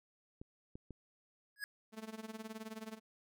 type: clicks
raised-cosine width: 3 ms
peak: -35 dBFS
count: 3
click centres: 0.415 / 0.755 / 0.907 s
type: tone with exponential growth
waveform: square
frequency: 1669 Hz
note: G#6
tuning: 8 cents sharp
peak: -36 dBFS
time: 1.56-1.64 s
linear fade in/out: 1 ms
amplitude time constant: 17 ms
type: tone with tremolo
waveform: sawtooth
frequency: 220 Hz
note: A3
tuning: in tune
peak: -38 dBFS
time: 1.92-3 s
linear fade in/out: 50 ms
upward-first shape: sine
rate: 19 Hz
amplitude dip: 85%
effects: none